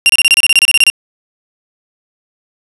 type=tone bursts; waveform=40% pulse; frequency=2777 Hz; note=F7; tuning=10 cents flat; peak=-3 dBFS; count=14; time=0.06-0.9 s; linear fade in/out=0 ms; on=34 ms; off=28 ms; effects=resampled to 32000 Hz + 7-bit